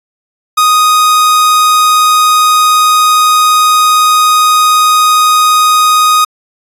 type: tone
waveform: 45% pulse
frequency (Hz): 1244.5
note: D#6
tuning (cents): 0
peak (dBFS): -5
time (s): 0.57-6.25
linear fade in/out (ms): 10
effects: resampled to 32000 Hz